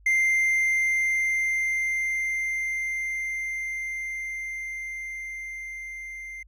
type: tone with level ramp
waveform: triangle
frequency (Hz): 2093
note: C7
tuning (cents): 0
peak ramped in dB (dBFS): -17 to -34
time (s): 0.06-6.43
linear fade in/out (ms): 5
effects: added 50 Hz sine -51 dBFS peak until 6.47 s